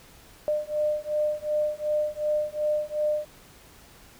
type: beating tone pair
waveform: sine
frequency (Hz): 601 / 603.7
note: D5 / D5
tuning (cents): +40 / +48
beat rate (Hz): 2.7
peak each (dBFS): -27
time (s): 0.48-3.25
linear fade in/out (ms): 0
effects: pink hiss -52 dBFS RMS until 4.19 s